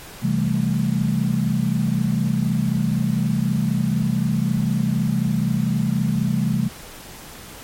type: chord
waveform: sine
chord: A minor seventh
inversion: first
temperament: equal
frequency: 130.81 / 164.81 / 196 / 220 Hz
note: C3 / E3 / G3 / A3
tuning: 0 / 0 / 0 / 0 cents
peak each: -23 dBFS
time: 0.22-6.69 s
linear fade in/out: 20 ms
effects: pink hiss -39 dBFS RMS until 7.63 s + MP3 64 kbps